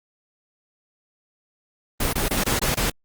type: noise bursts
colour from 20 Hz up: pink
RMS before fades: -22 dBFS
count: 6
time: 2-2.9 s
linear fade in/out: 5 ms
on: 130 ms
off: 24 ms
effects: Opus 24 kbps